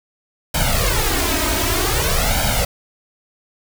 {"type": "noise with flanger", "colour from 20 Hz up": "pink", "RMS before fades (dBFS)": -18, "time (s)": [0.54, 2.65], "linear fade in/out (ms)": 5, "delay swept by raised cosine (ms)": [1.3, 3.2], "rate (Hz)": 0.53, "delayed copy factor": 1, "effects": []}